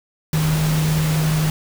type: tone in noise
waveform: sine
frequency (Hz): 155.56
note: D#3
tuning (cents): 0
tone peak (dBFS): -16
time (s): 0.33-1.5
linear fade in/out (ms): 2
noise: pink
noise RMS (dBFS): -26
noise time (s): 0.33-1.5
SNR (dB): +7
effects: none